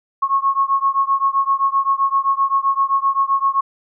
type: beating tone pair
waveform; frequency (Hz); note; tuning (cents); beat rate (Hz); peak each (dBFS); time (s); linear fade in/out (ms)
sine; 1091 / 1098.7; C#6 / C#6; -28 / -16; 7.7; -17 / -18; 0.22-3.61; 10
effects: none